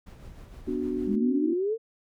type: noise with tremolo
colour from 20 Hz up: brown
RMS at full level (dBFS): -43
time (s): 0.06-1.16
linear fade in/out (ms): 10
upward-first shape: sine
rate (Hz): 6.5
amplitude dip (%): 40
type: chord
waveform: sine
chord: B minor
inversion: none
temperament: equal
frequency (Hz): 246.9 / 293.7 / 370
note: B3 / D4 / F#4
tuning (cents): 0 / 0 / 0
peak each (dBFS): -31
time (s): 0.67-1.54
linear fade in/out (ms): 10
type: exponential sweep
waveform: sine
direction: up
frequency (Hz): 192 to 466.2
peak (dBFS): -24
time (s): 1.06-1.78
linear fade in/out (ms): 50
effects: none